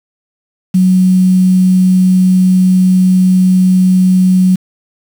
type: tone with quantisation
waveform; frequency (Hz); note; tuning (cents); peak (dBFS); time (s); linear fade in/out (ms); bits
sine; 185; F#3; 0; -5; 0.74-4.56; 10; 5
effects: none